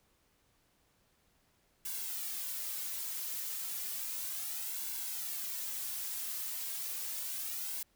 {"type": "noise with flanger", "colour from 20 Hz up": "blue", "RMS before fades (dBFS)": -39, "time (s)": [1.85, 7.83], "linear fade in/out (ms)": 5, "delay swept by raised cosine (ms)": [1.6, 3.6], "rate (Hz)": 0.33, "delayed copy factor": -0.65, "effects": ["pink hiss -72 dBFS RMS until 7.95 s"]}